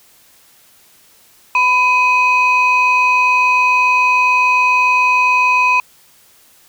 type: tone pair together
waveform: sine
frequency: 998 / 2515 Hz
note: B5 / D#7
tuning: +18 / +18 cents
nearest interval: octave + major third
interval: 1600 cents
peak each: -11 dBFS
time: 1.55-5.8 s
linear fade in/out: 2 ms
effects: tanh soft clip ceiling -5 dBFS + white hiss -49 dBFS RMS until 6.68 s